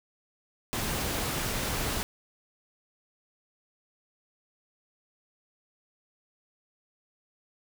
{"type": "noise", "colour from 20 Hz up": "pink", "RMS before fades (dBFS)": -31, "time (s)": [0.73, 2.03], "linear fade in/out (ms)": 0, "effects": []}